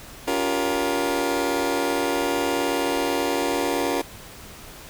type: chord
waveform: 25% pulse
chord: G half-diminished seventh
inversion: second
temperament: just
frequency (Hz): 282.2 / 352.8 / 392 / 470.4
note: Db4 / F4 / G4 / Bb4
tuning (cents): +31 / +18 / 0 / +16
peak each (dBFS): -23 / -23 / -27 / -23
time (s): 0.27-4.02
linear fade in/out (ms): 10
effects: pink hiss -42 dBFS RMS until 4.89 s